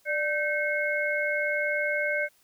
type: tone cluster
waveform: sine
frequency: 592 / 1551 / 2172 Hz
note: D5 / G6 / C#7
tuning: +14 / -19 / -36 cents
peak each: -29 dBFS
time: 0.05-2.29 s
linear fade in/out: 50 ms
effects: white hiss -64 dBFS RMS until 2.43 s